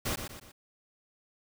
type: noise with echo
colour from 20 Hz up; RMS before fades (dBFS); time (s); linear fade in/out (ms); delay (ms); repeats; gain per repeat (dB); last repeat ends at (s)
pink; -32; 0.05-0.16; 10; 120; 3; -7; 0.52
effects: none